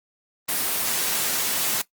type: high-pass noise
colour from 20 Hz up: white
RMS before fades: -24 dBFS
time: 0.48-1.82 s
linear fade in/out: 10 ms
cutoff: 140 Hz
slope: 12 dB/octave
effects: noise-tail reverb RT60 0.1 s tail -17 dB re dry + Opus 24 kbps